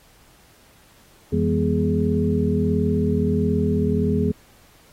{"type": "tone cluster", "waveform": "sine", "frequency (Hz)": [88.4, 164.8, 203.6, 245.1, 417.2], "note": ["F2", "E3", "G#3", "B3", "G#4"], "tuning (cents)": [22, 0, -34, -13, 8], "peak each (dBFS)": -24, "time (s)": [1.32, 4.32], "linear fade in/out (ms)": 10, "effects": ["pink hiss -54 dBFS RMS until 4.92 s", "AAC 48 kbps"]}